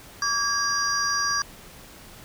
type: tone cluster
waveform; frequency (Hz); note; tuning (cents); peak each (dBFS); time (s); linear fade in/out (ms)
sine; 1150 / 1635 / 4756 / 5770; D6 / G#6 / D8 / F#8; -37 / -28 / +21 / -44; -27 / -27 / -28 / -28; 0.22-1.42; 2
effects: pink hiss -46 dBFS RMS until 2.24 s